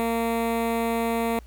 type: tone with notch filter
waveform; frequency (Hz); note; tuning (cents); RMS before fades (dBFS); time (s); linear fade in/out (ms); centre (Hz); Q
15% pulse; 230; A#3; -23; -25; 0-1.39; 0; 5400; 0.75
effects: added 58 Hz sine -43 dBFS peak until 1.46 s + pink hiss -59 dBFS RMS until 1.46 s